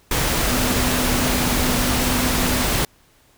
sine tone in noise, 250 Hz, B3, 21 cents sharp, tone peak -24 dBFS, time 0.5-2.65 s, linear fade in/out 2 ms, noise pink, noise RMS -20 dBFS, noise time 0.11-2.85 s, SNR -7 dB, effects pink hiss -56 dBFS RMS until 3.37 s

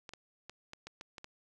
clicks, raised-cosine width 0.2 ms, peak -28 dBFS, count 8, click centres 0.092 / 0.136 / 0.496 / 0.734 / 0.87 / 1.011 / 1.182 / 1.244 s, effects none

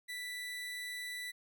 30% pulse tone, 1975.5 Hz, B6, in tune, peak -37 dBFS, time 0.08-1.32 s, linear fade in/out 20 ms, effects none

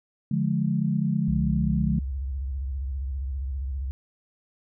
sine chord, D diminished, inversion none, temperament just, 146.83 / 176.2 / 211.4 Hz, D3 / F3 / Ab3, 0 / +16 / +31 cents, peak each -26 dBFS, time 0.31-1.99 s, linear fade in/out 5 ms
sine tone with vibrato, 67 Hz, C2, 42 cents sharp, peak -27 dBFS, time 1.28-3.91 s, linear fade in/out 0 ms, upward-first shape square, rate 15 Hz, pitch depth 110 cents each way
effects none

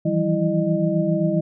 sine tone cluster, 161.6 / 169.1 / 193.2 / 328.4 / 612 Hz, E3 / E3 / G3 / E4 / D#5, -34 / +44 / -25 / -6 / -29 cents, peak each -24 dBFS, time 0.05-1.41 s, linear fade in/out 10 ms, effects none

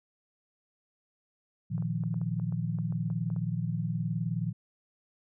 sine chord, Bb suspended fourth, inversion none, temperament equal, 116.54 / 155.56 / 174.61 Hz, Bb2 / Eb3 / F3, 0 / 0 / 0 cents, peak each -33 / -33 / -33 dBFS, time 1.7-4.53 s, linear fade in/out 20 ms
clicks, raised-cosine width 1 ms, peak -36 dBFS, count 12, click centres 1.78 / 1.824 / 2.037 / 2.142 / 2.215 / 2.398 / 2.524 / 2.787 / 2.924 / 3.102 / 3.302 / 3.363 s
effects none

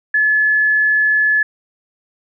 sine tone, 1717 Hz, A6, 43 cents flat, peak -11 dBFS, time 0.14-1.43 s, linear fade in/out 5 ms, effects none

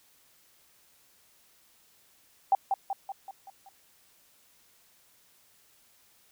sine tone with echo, 784 Hz, G5, in tune, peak -18 dBFS, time 2.52-2.55 s, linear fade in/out 2 ms, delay 190 ms, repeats 6, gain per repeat -5 dB, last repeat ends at 3.69 s, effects white hiss -63 dBFS RMS until 6.31 s

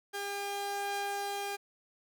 sawtooth tone pair together, 402.3 / 804 Hz, G4 / G5, +45 / +44 cents, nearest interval octave, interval 1199 cents, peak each -35 / -32 dBFS, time 0.13-1.57 s, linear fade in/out 20 ms, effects none

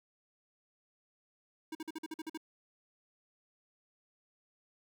square tone bursts, 317.5 Hz, D#4, 35 cents sharp, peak -39 dBFS, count 9, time 1.72-2.375 s, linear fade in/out 5 ms, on 31 ms, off 47 ms, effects none

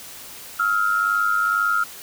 sine tone pair together, 1297.9 / 1400 Hz, E6 / F6, -27 / +4 cents, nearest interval minor second, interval 131 cents, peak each -22 / -19 dBFS, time 0.59-1.84 s, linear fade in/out 10 ms, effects white hiss -39 dBFS RMS until 2.02 s

